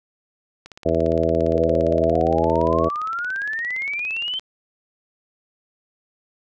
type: click train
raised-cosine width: 0.2 ms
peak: -22 dBFS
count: 66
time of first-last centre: 0.66-4.396 s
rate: 17.4 Hz
type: harmonic tone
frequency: 82.1 Hz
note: E2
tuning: 6 cents flat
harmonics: 1 / 2 / 3 / 4 / 5 / 6 / 7 / 8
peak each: -27 / -28 / -28 / -25 / -25 / -23 / -25 / -23 dBFS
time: 0.85-2.89 s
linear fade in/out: 10 ms
type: exponential sweep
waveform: sine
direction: up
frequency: 466.2 to 3136 Hz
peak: -23 dBFS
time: 1.55-4.39 s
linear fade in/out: 2 ms
effects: none